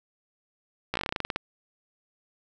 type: slowing click train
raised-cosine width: 0.3 ms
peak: -12 dBFS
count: 14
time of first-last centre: 0.94-1.36 s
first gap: 15 ms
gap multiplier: 1.12
effects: none